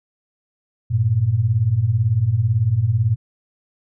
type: beating tone pair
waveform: sine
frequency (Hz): 98 / 116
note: G2 / A#2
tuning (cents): 0 / -8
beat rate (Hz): 18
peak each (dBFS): -20 / -16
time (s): 0.9-3.16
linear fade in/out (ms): 20
effects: none